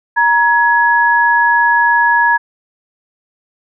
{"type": "tone pair together", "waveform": "sine", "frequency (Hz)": [943, 1680.2], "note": ["A#5", "G#6"], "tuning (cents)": [20, 20], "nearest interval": "minor seventh", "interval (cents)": 1000, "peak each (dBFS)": -11, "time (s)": [0.16, 2.38], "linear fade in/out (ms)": 20, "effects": []}